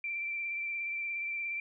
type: tone with vibrato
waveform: sine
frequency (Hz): 2349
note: D7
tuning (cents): 0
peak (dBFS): -33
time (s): 0.04-1.6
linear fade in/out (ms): 2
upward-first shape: triangle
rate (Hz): 17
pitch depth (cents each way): 24
effects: none